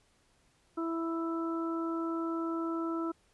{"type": "harmonic tone", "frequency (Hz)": 330.2, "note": "E4", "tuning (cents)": 3, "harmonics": [1, 2, 3, 4], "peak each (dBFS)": [-32, -44, -45, -39], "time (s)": [0.77, 3.12], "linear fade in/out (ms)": 10, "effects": ["pink hiss -69 dBFS RMS until 3.33 s", "resampled to 24000 Hz"]}